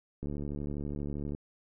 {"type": "click train", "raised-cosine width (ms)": 3, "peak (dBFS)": -25, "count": 82, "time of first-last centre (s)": [0.23, 1.349], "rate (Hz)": 72.4, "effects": []}